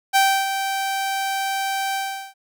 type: tone with ADSR envelope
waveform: sawtooth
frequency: 779 Hz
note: G5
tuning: 11 cents flat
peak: -9 dBFS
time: 0.13-2.34 s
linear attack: 28 ms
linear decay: 300 ms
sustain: -9 dB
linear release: 390 ms
effects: none